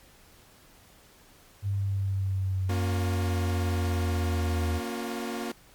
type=linear sweep; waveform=sine; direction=down; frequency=100 to 81.7 Hz; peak=-25 dBFS; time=1.62-4.81 s; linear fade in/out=50 ms
type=chord; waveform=sawtooth; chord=Bb minor; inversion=none; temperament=equal with one note detuned; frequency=233.1 / 277.2 / 358 Hz; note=Bb3 / Db4 / F4; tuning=0 / 0 / +43 cents; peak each=-30 / -34 / -32 dBFS; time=2.69-5.52 s; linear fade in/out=5 ms
effects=pink hiss -56 dBFS RMS until 5.74 s + MP3 96 kbps